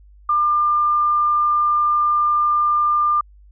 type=tone; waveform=sine; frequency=1198 Hz; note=D6; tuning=34 cents sharp; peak=-14 dBFS; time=0.29-3.21 s; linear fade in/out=5 ms; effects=added 50 Hz sine -44 dBFS peak until 3.51 s